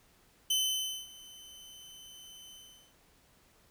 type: tone with ADSR envelope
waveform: sawtooth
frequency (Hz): 3046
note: F#7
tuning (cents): +50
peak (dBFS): -23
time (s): 0.5-2.95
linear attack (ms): 6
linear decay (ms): 560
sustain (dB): -23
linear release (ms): 420
effects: pink hiss -65 dBFS RMS until 3.7 s